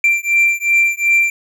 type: beating tone pair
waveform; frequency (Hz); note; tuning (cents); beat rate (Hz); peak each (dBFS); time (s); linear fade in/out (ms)
triangle; 2357 / 2359.7; D7 / D7; +6 / +8; 2.7; -13; 0.04-1.3; 2
effects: none